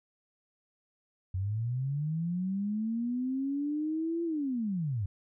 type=linear two-way sweep; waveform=sine; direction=up then down; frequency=90.1 to 341.2 to 90.1 Hz; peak=-29 dBFS; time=1.34-5.06 s; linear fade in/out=5 ms; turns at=4.24 s; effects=none